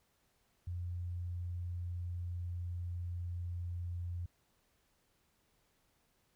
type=tone with pitch glide; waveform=sine; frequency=88 to 87.39 Hz; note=F2 to F2; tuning=+14 to +2 cents; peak=-37 dBFS; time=0.67-4.26 s; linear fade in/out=5 ms; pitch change=-12 cents; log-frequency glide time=0.8-4.03 s; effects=pink hiss -75 dBFS RMS until 6.35 s